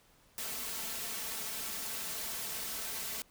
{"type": "noise with comb filter", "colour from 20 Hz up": "white", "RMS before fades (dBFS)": -39, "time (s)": [0.38, 3.22], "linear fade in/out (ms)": 0, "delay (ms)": 4.5, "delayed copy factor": 0.6, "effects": ["pink hiss -65 dBFS RMS until 3.3 s"]}